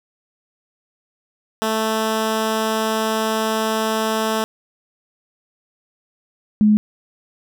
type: tone pair in turn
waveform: 10% pulse / sine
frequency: 220 / 211.6 Hz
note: A3 / G#3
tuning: 0 / +33 cents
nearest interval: minor second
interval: 67 cents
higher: first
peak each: -10 dBFS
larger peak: neither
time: 1.62-4.44 / 6.61-6.77 s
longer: first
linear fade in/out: 0 ms
effects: none